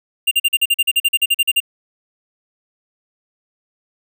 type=tone bursts; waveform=square; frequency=2794 Hz; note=F7; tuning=in tune; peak=-12 dBFS; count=16; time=0.27-1.603 s; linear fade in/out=10 ms; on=43 ms; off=43 ms; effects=none